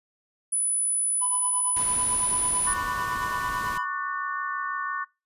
sine tone, 9956 Hz, D#9, in tune, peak -22 dBFS, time 0.52-2.74 s, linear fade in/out 10 ms
triangle tone with tremolo, 997 Hz, B5, 16 cents sharp, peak -26 dBFS, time 1.21-3.86 s, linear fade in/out 10 ms, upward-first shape triangle, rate 9 Hz, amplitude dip 90%
pink noise, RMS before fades -38 dBFS, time 1.76-3.78 s, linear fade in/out 5 ms
sine chord, D major seventh, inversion third, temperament equal with one note detuned, 1108.7 / 1174.7 / 1480 / 1799.1 Hz, C#6 / D6 / F#6 / A6, 0 / 0 / 0 / +38 cents, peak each -30 / -36 / -34 / -35 dBFS, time 2.66-5.05 s, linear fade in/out 20 ms
effects noise-tail reverb RT60 0.3 s tail -26 dB re dry + resampled to 32000 Hz

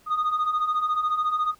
sine beating tone pair, 1225 / 1239 Hz, D#6 / D#6, -27 / -8 cents, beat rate 14 Hz, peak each -26 / -21 dBFS, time 0.06-1.55 s, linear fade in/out 50 ms, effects tanh soft clip ceiling -19 dBFS + pink hiss -58 dBFS RMS until 1.59 s

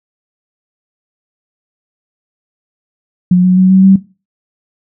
sine tone with pitch steps, 180.2 / 183.24 / 186.34 / 189.49 / 192.69 Hz, F#3 / F#3 / F#3 / F#3 / G3, -45 / -17 / +13 / +42 / -29 cents, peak -3 dBFS, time 3.31-3.96 s, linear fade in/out 5 ms, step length 130 ms, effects noise-tail reverb RT60 0.3 s tail -17 dB re dry

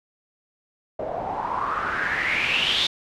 white noise with low-pass filter sweep, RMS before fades -25 dBFS, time 0.99-2.87 s, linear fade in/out 5 ms, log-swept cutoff 590 to 3700 Hz, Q 6.4, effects none

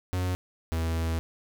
45% pulse tone pair in turn, 91 / 81.73 Hz, F#2 / E2, -28 / -14 cents, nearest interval major second, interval 186 cents, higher first, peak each -26 dBFS, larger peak neither, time 0.13-0.35 / 0.72-1.19 s, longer second, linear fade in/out 0 ms, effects none

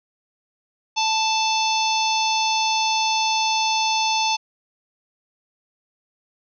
harmonic tone, 880 Hz, A5, in tune, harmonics 1 / 3 / 4 / 5 / 6 / 7, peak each -21 / -26 / -27 / -28 / -29 / -29 dBFS, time 0.96-4.37 s, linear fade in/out 20 ms, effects none

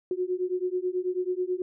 sine beating tone pair, 360.1 / 369.3 Hz, F#4 / F#4, -47 / -3 cents, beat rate 9.2 Hz, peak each -29 dBFS, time 0.11-1.62 s, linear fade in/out 2 ms, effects none

